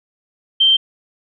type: tone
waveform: sine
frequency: 3136 Hz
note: G7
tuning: in tune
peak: -9 dBFS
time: 0.6-0.77 s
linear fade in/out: 10 ms
effects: none